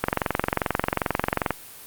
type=click train; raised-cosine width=0.5 ms; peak=-5 dBFS; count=34; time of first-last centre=0.04-1.507 s; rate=22.5 Hz; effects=white hiss -43 dBFS RMS until 1.86 s + Opus 32 kbps